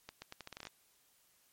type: accelerating click train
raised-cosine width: 0.2 ms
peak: -28 dBFS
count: 11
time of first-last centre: 0.09-0.67 s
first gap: 130 ms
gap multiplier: 0.8
effects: white hiss -70 dBFS RMS until 1.52 s + MP3 64 kbps